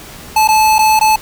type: tone with dropouts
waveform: square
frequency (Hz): 868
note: A5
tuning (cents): -24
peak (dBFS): -8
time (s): 0.36-1.16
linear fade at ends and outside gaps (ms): 5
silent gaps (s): 0.476-0.486 / 0.784-0.789 / 0.993-1.01
effects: pink hiss -33 dBFS RMS until 1.21 s